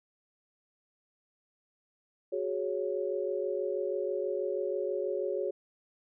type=chord; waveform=sine; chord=F# suspended second; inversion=none; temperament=just; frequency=370 / 416.2 / 555 Hz; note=F#4 / G#4 / C#5; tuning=0 / +4 / +2 cents; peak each=-34 dBFS; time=2.32-5.51 s; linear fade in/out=10 ms; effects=none